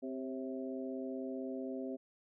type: harmonic tone with a mistuned harmonic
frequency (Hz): 130.81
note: C3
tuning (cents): 0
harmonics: 2 / 3 / 4 / 5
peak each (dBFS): -40 / -44 / -46 / -48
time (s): 0.02-1.97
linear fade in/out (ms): 20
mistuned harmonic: 4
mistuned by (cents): +49
effects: none